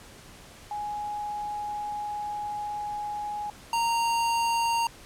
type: tone pair in turn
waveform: sine / square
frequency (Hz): 833 / 926.8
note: G#5 / A#5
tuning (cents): +5 / -10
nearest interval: major second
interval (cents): 185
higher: second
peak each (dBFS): -30 / -24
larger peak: second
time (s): 0.71-3.5 / 3.73-4.87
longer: first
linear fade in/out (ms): 2
effects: pink hiss -49 dBFS RMS until 5.05 s + low-pass 11000 Hz 12 dB/octave